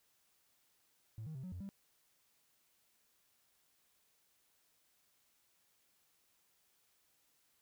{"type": "tone with pitch steps", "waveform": "triangle", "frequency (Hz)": [110.1, 157.1, 131.8, 183.8, 88.9, 197], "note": ["A2", "D#3", "C3", "F#3", "F2", "G3"], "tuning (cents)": [2, 17, 13, -11, 31, 9], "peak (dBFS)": -40, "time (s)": [1.18, 1.69], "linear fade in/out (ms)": 0, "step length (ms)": 85, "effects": ["tanh soft clip ceiling -39 dBFS", "white hiss -75 dBFS RMS until 7.61 s"]}